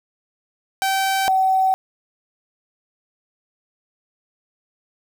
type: tone pair in turn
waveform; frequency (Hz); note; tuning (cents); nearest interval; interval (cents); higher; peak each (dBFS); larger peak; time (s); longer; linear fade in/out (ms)
sawtooth / sine; 773 / 760.2; G5 / F#5; -24 / +47; unison; 29; first; -14; neither; 0.82-1.28 / 1.28-1.74; neither; 0
effects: 7-bit